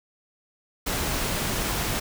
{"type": "noise", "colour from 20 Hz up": "pink", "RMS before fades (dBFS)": -27, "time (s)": [0.86, 2], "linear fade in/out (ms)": 10, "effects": []}